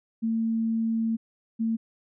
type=tone pair in turn; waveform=sine; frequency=225.6 / 225.6 Hz; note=A3 / A3; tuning=+44 / +44 cents; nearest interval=unison; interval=0 cents; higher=neither; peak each=-23 dBFS; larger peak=neither; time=0.22-1.17 / 1.59-1.77 s; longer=first; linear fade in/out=20 ms; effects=none

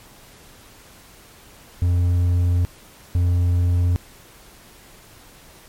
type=tone bursts at uneven times; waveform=triangle; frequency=88.1 Hz; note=F2; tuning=16 cents sharp; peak=-13 dBFS; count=2; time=1.82-2.65 / 3.15-3.96 s; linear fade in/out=0 ms; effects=pink hiss -47 dBFS RMS until 5.68 s + MP3 64 kbps

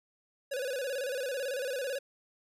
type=tone with vibrato; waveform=square; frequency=528 Hz; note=C5; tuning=16 cents sharp; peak=-33 dBFS; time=0.51-1.99 s; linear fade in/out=10 ms; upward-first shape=square; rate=18 Hz; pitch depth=94 cents each way; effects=resampled to 32000 Hz

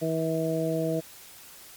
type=harmonic tone; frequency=161.4 Hz; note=E3; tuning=36 cents flat; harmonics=1 / 2 / 3 / 4; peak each=-30 / -30 / -30 / -30 dBFS; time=0.01-1.01 s; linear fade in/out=20 ms; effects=white hiss -48 dBFS RMS until 1.76 s + MP3 96 kbps

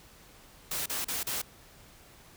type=noise bursts; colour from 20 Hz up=white; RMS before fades=-33 dBFS; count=4; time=0.71-1.418 s; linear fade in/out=5 ms; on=150 ms; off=36 ms; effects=pink hiss -55 dBFS RMS until 2.36 s

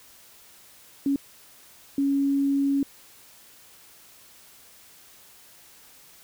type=tone bursts at uneven times; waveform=sine; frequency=278.1 Hz; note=C#4; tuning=6 cents sharp; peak=-20 dBFS; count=2; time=1.06-1.16 / 1.98-2.83 s; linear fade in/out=2 ms; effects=white hiss -52 dBFS RMS until 6.23 s

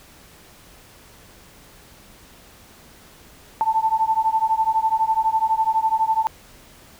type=beating tone pair; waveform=sine; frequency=880 / 892 Hz; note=A5 / A5; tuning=0 / +23 cents; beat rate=12 Hz; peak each=-20 dBFS; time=3.61-6.27 s; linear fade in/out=0 ms; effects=pink hiss -48 dBFS RMS until 6.99 s

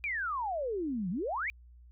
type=exponential two-way sweep; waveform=sine; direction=down then up; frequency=2453 to 168 to 2453 Hz; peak=-31 dBFS; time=0.04-1.5 s; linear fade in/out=0 ms; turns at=1.1 s; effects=added 60 Hz sine -52 dBFS peak until 1.91 s

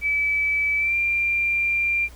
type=tone with pitch glide; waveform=sine; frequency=2301 to 2379 Hz; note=D7 to D7; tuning=-36 to +22 cents; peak=-19 dBFS; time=0.01-2.09 s; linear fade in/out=50 ms; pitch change=+58 cents; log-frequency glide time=0.77-0.96 s; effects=added 60 Hz sine -41 dBFS peak until 2.15 s + pink hiss -50 dBFS RMS until 2.15 s

